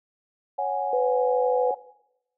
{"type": "chord", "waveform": "sine", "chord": "C# suspended fourth", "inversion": "none", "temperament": "just", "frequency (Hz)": [554.4, 739.2, 831.5], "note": ["C#5", "F#5", "G#5"], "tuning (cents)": [0, -2, 2], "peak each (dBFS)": [-30, -28, -27], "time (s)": [0.58, 1.75], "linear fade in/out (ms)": 10}
{"type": "tone", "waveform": "sine", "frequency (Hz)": 502, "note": "B4", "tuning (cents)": 28, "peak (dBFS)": -21, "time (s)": [0.93, 1.71], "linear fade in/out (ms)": 2}
{"effects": ["noise-tail reverb RT60 0.8 s tail -18 dB re dry"]}